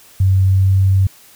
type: tone with pitch glide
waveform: sine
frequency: 95.2 to 95.97 Hz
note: F#2 to G2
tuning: +50 to -36 cents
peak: -9 dBFS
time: 0.2-1.07 s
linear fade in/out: 5 ms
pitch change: +14 cents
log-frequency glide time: 0.47-0.76 s
effects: white hiss -45 dBFS RMS until 1.35 s

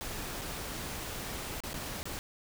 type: noise with dropouts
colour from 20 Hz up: pink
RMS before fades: -39 dBFS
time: 0.01-2.19 s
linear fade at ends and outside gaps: 0 ms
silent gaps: 0.413-0.417 / 1.604-1.636 / 1.732-1.741 / 2.03-2.055 s
effects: none

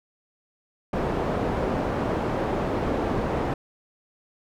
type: low-pass noise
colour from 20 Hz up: white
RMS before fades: -26 dBFS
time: 0.93-3.54 s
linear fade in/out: 5 ms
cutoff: 620 Hz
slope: 12 dB/octave
effects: none

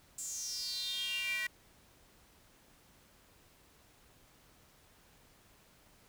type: tone with high-pass filter sweep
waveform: square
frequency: 214.5 Hz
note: A3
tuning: 44 cents flat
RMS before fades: -38 dBFS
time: 0.18-1.47 s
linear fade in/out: 5 ms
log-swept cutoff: 7700 to 2000 Hz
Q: 8.1
effects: pink hiss -64 dBFS RMS until 6.08 s

